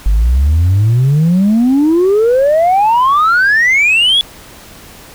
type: exponential sweep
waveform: sine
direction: up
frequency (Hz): 48 to 3451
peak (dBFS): -5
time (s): 0.06-4.21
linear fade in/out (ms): 0
effects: tanh soft clip ceiling -5 dBFS + pink hiss -36 dBFS RMS until 5.14 s